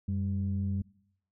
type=tone pair together; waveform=sine; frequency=92.5 / 198.05 Hz; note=F#2 / G3; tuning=0 / +18 cents; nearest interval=octave + minor second; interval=1318 cents; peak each=-29 / -32 dBFS; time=0.08-0.82 s; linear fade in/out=5 ms; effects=noise-tail reverb RT60 0.8 s tail -24 dB re dry + tanh soft clip ceiling -22 dBFS